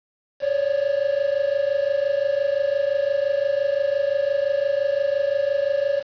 triangle tone pair together, 550 / 575.8 Hz, C#5 / D5, -14 / -34 cents, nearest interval minor second, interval 80 cents, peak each -20 dBFS, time 0.4-6.03 s, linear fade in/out 50 ms, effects resampled to 11025 Hz + 7-bit

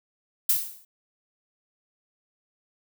violet noise with exponential decay, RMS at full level -18 dBFS, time 0.49-0.85 s, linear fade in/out 5 ms, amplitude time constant 78 ms, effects none

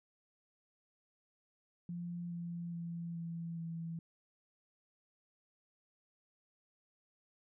sine tone with pitch steps, 173.4 / 171.41 / 169.44 / 167.49 / 165.57 Hz, F3 / F3 / E3 / E3 / E3, -12 / -32 / +48 / +28 / +8 cents, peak -39 dBFS, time 1.89-3.99 s, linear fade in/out 2 ms, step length 420 ms, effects none

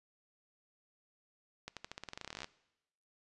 accelerating click train, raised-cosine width 0.2 ms, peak -25 dBFS, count 21, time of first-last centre 1.68-2.444 s, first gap 87 ms, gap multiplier 0.9, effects noise-tail reverb RT60 0.9 s tail -20 dB re dry + resampled to 24000 Hz

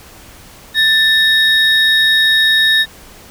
triangle tone pair together, 1772 / 3755 Hz, A6 / A#7, +12 / +12 cents, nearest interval octave + minor second, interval 1300 cents, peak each -10 dBFS, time 0.74-2.86 s, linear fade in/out 50 ms, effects pink hiss -39 dBFS RMS until 3.3 s

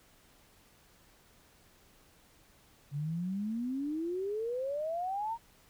sine exponential sweep, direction up, 138.59 to 944 Hz, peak -32 dBFS, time 2.91-5.38 s, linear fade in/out 50 ms, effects pink hiss -63 dBFS RMS until 5.69 s

